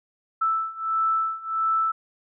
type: beating tone pair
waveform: sine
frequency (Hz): 1318.5 / 1320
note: E6 / E6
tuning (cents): 0 / +2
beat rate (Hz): 1.5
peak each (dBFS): -26 / -24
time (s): 0.41-1.92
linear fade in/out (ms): 10
effects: none